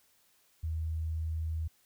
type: tone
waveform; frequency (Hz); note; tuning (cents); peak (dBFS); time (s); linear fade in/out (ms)
sine; 80; D#2; +49; -31; 0.63-1.68; 10
effects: white hiss -68 dBFS RMS until 1.85 s